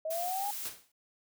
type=linear sweep; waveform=sine; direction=up; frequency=622.3 to 830.6 Hz; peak=-32 dBFS; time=0.05-0.51 s; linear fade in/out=5 ms
type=noise; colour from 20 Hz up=blue; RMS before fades=-39 dBFS; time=0.1-0.69 s; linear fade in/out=10 ms
type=noise with exponential decay; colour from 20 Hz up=white; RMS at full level=-37 dBFS; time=0.65-0.92 s; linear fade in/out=5 ms; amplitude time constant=58 ms
effects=none